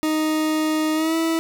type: tone with pitch glide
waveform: 40% pulse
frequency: 311.1 to 326.6 Hz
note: D#4 to E4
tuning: 0 to -16 cents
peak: -18 dBFS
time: 0.03-1.39 s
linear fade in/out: 0 ms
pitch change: +84 cents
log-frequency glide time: 0.94-1.16 s
effects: 9-bit